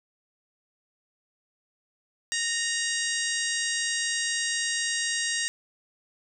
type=harmonic tone with a mistuned harmonic; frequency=944 Hz; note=A#5; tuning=22 cents sharp; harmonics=2 / 3 / 4 / 5 / 6 / 7 / 8 / 9; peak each=-30 / -35 / -35 / -36 / -35 / -35 / -36 / -36 dBFS; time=2.32-5.48 s; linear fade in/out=0 ms; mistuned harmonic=2; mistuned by=-33 cents; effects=none